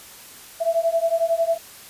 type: beating tone pair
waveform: sine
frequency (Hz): 659.3 / 670.3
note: E5 / E5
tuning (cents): 0 / +29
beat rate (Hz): 11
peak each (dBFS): -21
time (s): 0.6-1.58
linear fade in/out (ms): 20
effects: white hiss -43 dBFS RMS until 1.89 s + resampled to 32000 Hz